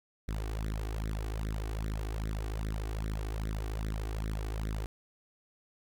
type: tone with flanger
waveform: sawtooth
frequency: 53.4 Hz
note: G#1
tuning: 49 cents sharp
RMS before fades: -35 dBFS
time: 0.28-4.86 s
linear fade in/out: 0 ms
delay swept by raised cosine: 0.51 to 2.71 ms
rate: 2.5 Hz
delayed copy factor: +0.9
effects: none